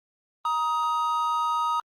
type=tone pair together; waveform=triangle; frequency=944 / 1254.3 Hz; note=A#5 / D#6; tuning=+22 / +14 cents; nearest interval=perfect fourth; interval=492 cents; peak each=-25 / -23 dBFS; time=0.45-1.8 s; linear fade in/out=2 ms; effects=Opus 24 kbps